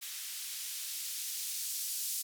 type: noise with band-pass filter sweep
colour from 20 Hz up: violet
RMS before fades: -39 dBFS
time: 0.01-2.23 s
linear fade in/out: 20 ms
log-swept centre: 2300 to 5500 Hz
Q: 0.76
effects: none